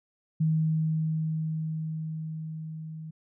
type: tone with level ramp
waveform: sine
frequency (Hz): 158.2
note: D#3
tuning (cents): +29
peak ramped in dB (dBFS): -21 to -37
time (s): 0.4-3.11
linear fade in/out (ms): 10
effects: none